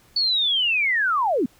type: linear sweep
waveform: sine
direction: down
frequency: 4501 to 207.7 Hz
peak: -18 dBFS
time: 0.16-1.46 s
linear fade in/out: 5 ms
effects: pink hiss -56 dBFS RMS until 1.59 s